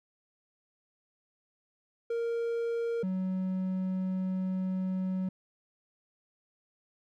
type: tone pair in turn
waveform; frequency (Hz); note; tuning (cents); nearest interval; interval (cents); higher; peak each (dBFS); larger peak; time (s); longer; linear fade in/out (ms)
triangle; 465.4 / 186.84; A#4 / F#3; -3 / +17; octave + major third; 1580; first; -27 / -27; neither; 2.1-3.03 / 3.03-5.29; second; 5
effects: none